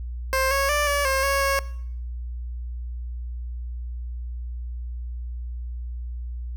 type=tone with pitch steps; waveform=15% pulse; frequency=528 / 550 / 588 / 573 / 535 / 552 / 549 Hz; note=C5 / C#5 / D5 / D5 / C5 / C#5 / C#5; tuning=+16 / -14 / +2 / -43 / +38 / -7 / -17 cents; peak=-14 dBFS; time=0.33-1.59 s; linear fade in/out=0 ms; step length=180 ms; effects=noise-tail reverb RT60 0.7 s tail -20 dB re dry + added 60 Hz sine -29 dBFS peak until 6.56 s